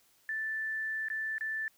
sine tone with dropouts, 1761 Hz, A6, 1 cent sharp, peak -32 dBFS, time 0.29-1.68 s, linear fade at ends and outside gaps 1 ms, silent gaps 1.085-1.101 / 1.382-1.409 s, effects white hiss -67 dBFS RMS until 1.77 s

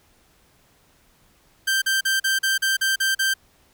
sawtooth tone bursts, 1568 Hz, G6, in tune, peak -15 dBFS, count 9, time 1.67-3.34 s, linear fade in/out 10 ms, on 150 ms, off 40 ms, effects pink hiss -59 dBFS RMS until 3.73 s

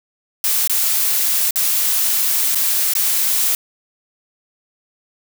blue noise with dropouts, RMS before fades -17 dBFS, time 0.44-3.55 s, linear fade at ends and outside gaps 1 ms, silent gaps 0.675-0.696 / 1.508-1.558 / 2.548-2.555 / 2.936-2.952 s, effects none

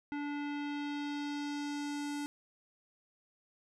square tone with low-pass filter sweep, 290 Hz, D4, 22 cents flat, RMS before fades -38 dBFS, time 0.12-2.26 s, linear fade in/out 0 ms, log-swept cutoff 2100 to 9200 Hz, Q 1.4, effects none

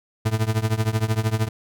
40% pulse tone with tremolo, 110 Hz, A2, in tune, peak -15 dBFS, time 0.25-1.49 s, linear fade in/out 10 ms, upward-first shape triangle, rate 13 Hz, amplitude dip 95%, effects none

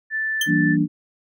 sine tone, 1760 Hz, A6, in tune, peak -21 dBFS, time 0.1-0.77 s, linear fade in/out 50 ms
sawtooth tone with exponential decay, 3136 Hz, G7, in tune, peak -14 dBFS, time 0.41-0.51 s, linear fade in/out 5 ms, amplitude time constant 20 ms
sine chord, E half-diminished seventh, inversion none, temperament equal with one note detuned, 164.81 / 193.08 / 233.1 / 293.7 Hz, E3 / G3 / Bb3 / D4, 0 / -26 / 0 / 0 cents, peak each -21 / -24 / -24 / -19 dBFS, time 0.46-0.88 s, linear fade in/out 50 ms
effects none

